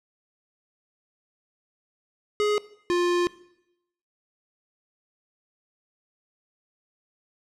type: tone pair in turn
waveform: square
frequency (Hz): 418 / 351.5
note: G#4 / F4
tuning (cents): +11 / +11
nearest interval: minor third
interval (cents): 300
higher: first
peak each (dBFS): -21 / -21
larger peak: neither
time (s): 2.4-2.58 / 2.9-3.27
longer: second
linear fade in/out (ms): 0
effects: noise-tail reverb RT60 0.8 s tail -19 dB re dry + low-pass 6000 Hz 12 dB/octave